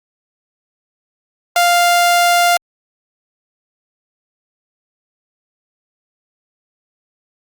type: tone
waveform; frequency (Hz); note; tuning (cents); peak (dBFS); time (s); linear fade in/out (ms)
sawtooth; 698.5; F5; 0; -6; 1.56-2.57; 2
effects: Opus 48 kbps